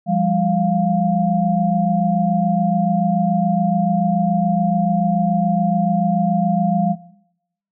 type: tone cluster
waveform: sine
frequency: 173.7 / 200.7 / 699 Hz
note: F3 / G3 / F5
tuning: -9 / +41 / +1 cents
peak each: -19 dBFS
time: 0.06-6.96 s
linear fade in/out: 50 ms
effects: noise-tail reverb RT60 0.8 s tail -18 dB re dry